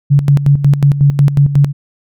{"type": "tone with tremolo", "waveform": "sine", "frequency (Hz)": 141.9, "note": "C#3", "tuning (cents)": 41, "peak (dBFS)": -4, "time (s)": [0.1, 1.73], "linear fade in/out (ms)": 20, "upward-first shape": "square", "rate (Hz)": 5.5, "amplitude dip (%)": 70, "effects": []}